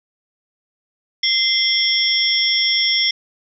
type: tone cluster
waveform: sine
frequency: 2076 / 3229 / 3438 / 5290 / 5540 Hz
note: C7 / G#7 / A7 / E8 / F8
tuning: -14 / -49 / -41 / +5 / -15 cents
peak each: -21 dBFS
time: 1.23-3.11 s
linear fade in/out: 5 ms
effects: none